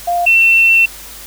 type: tone pair in turn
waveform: sine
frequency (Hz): 698.5 / 2697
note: F5 / E7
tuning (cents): 0 / +39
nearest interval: octave + major seventh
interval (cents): 2339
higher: second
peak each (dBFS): -12 / -6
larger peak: second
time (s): 0.07-0.26 / 0.26-0.86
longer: second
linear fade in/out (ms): 10
effects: added 50 Hz sine -40 dBFS peak until 1.26 s + white hiss -33 dBFS RMS until 1.26 s